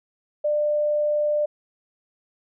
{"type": "tone", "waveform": "sine", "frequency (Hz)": 596, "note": "D5", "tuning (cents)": 25, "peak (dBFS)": -19, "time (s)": [0.44, 1.46], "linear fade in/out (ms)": 10, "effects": []}